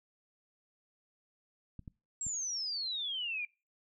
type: clicks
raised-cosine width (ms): 5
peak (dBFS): -33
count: 3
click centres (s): 1.793 / 1.878 / 2.267
type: exponential sweep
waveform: sine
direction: down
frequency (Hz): 7710 to 2361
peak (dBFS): -34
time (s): 2.21-3.45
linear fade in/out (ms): 2
effects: noise-tail reverb RT60 0.3 s tail -24 dB re dry